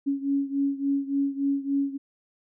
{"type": "beating tone pair", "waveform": "sine", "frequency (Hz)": [277.2, 280.7], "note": ["C#4", "C#4"], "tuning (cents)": [0, 22], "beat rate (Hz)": 3.5, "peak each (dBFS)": [-25, -28], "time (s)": [0.06, 1.98], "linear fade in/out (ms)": 20, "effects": []}